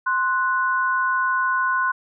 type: tone pair together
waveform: sine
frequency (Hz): 1046.5 / 1480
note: C6 / F#6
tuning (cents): 0 / 0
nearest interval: tritone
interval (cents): 600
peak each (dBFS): -21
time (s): 0.06-1.92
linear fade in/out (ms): 10
effects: none